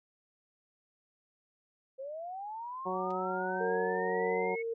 sine linear sweep, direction up, 517 to 2217 Hz, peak -38 dBFS, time 1.98-4.63 s, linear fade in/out 20 ms
harmonic tone, 185.3 Hz, F#3, 3 cents sharp, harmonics 1 / 2 / 3 / 4 / 5, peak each -41 / -37 / -39 / -38 / -38 dBFS, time 2.85-4.56 s, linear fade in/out 20 ms
clicks, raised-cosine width 0.2 ms, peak -38 / -42 dBFS, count 2, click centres 3.106 / 3.113 s
sine tone with tremolo, 458.7 Hz, A#4, 28 cents flat, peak -30 dBFS, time 3.6-4.74 s, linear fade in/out 10 ms, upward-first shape sine, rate 1.8 Hz, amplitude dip 35%
effects none

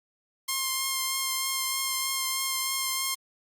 5% pulse tone with vibrato, 1061 Hz, C6, 24 cents sharp, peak -15 dBFS, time 0.48-3.15 s, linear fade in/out 10 ms, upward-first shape triangle, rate 3.2 Hz, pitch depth 16 cents each way, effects Opus 48 kbps

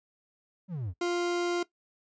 triangle exponential sweep, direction down, 198 to 80.7 Hz, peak -30 dBFS, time 0.68-0.94 s, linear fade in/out 50 ms
40% pulse tone, 349.6 Hz, F4, 2 cents sharp, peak -26 dBFS, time 1.01-1.63 s, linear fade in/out 5 ms
effects noise-tail reverb RT60 0.1 s tail -17 dB re dry + resampled to 16000 Hz

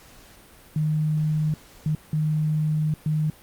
sine tone bursts at uneven times, 153.9 Hz, D#3, 19 cents flat, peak -20 dBFS, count 4, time 0.76-1.54 / 1.86-1.95 / 2.13-2.94 / 3.06-3.3 s, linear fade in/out 2 ms, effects pink hiss -50 dBFS RMS until 3.42 s + Opus 48 kbps

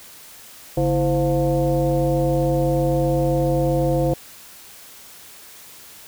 sine tone with frequency modulation, 329.6 Hz, E4, in tune, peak -16 dBFS, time 0.77-4.14 s, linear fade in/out 5 ms, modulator 189 Hz, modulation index 1.6, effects white hiss -43 dBFS RMS until 6.07 s

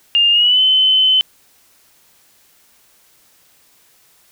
sine tone with pitch glide, 2812 to 3049 Hz, F7 to G7, +11 to -49 cents, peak -9 dBFS, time 0.15-1.21 s, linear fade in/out 0 ms, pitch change +140 cents, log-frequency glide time 0.31-0.61 s, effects white hiss -53 dBFS RMS until 4.31 s

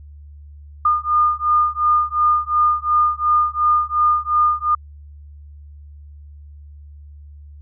sine beating tone pair, 1214 / 1216.8 Hz, D#6 / D#6, -43 / -39 cents, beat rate 2.8 Hz, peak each -17 dBFS, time 0.85-4.75 s, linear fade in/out 5 ms, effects added 73 Hz sine -37 dBFS peak until 7.61 s

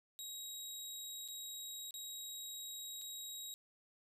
20% pulse tone with dropouts, 3816 Hz, A#7, 40 cents sharp, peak -39 dBFS, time 0.19-3.54 s, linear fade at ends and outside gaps 0 ms, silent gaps 1.278-1.285 / 1.908-1.941 / 3.015-3.019 s, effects none

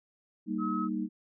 sine chord, Eb major, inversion first, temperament equal, 196 / 233.1 / 311.1 Hz, G3 / Bb3 / Eb4, 0 / 0 / 0 cents, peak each -34 dBFS, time 0.46-1.09 s, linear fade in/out 50 ms
sine tone, 1282 Hz, E6, 49 cents flat, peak -33 dBFS, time 0.58-0.89 s, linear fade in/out 50 ms
effects none

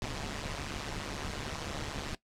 pink noise with amplitude modulation, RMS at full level -34 dBFS, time 0.02-2.15 s, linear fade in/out 0 ms, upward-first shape sine, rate 146 Hz, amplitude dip 85%, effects noise-tail reverb RT60 0.1 s tail -18 dB re dry + low-pass 6000 Hz 12 dB/octave

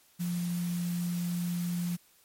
sine tone in noise, 174.61 Hz, F3, in tune, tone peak -29 dBFS, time 0.19-1.97 s, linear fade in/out 20 ms, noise white, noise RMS -45 dBFS, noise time 0.19-1.97 s, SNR +13 dB, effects white hiss -63 dBFS RMS until 2.24 s + MP3 64 kbps

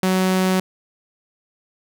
sawtooth tone, 186.7 Hz, F#3, 16 cents sharp, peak -12 dBFS, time 0.03-0.6 s, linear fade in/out 2 ms, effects none

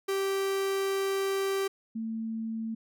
45% pulse / sine tone pair in turn, 390 / 223.9 Hz, G4 / A3, -9 / +30 cents, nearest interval minor seventh, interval 961 cents, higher first, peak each -27 / -31 dBFS, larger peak first, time 0.08-1.68 / 1.95-2.75 s, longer first, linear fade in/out 10 ms, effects none

